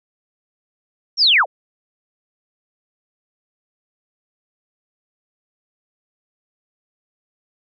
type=linear sweep; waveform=sine; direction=down; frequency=5720 to 443.2 Hz; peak=-10 dBFS; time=1.17-1.46 s; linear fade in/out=50 ms; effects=none